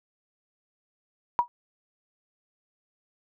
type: tone with exponential decay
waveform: sine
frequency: 962 Hz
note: B5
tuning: 46 cents flat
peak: -14 dBFS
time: 1.39-1.48 s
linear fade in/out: 0 ms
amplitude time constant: 18 ms
effects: none